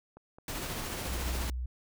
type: click train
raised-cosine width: 1 ms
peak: -36 dBFS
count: 4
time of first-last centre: 0.17-0.815 s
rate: 4.65 Hz
type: noise with tremolo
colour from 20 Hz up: pink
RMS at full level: -36 dBFS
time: 0.48-1.5 s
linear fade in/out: 2 ms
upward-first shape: sine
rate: 14 Hz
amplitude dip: 25%
type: tone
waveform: sine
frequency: 62 Hz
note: B1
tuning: 7 cents sharp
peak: -32 dBFS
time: 1.07-1.66 s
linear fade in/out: 5 ms
effects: none